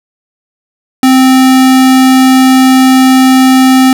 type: tone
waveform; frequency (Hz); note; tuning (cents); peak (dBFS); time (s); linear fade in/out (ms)
square; 260.7; C4; -6; -3; 1.03-3.93; 2
effects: none